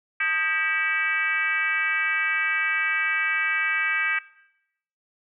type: tone with frequency modulation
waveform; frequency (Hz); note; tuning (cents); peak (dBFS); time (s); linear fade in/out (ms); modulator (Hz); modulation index
sine; 1940; B6; -31; -21; 0.2-4.19; 5; 349; 1.6
effects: noise-tail reverb RT60 0.8 s tail -19 dB re dry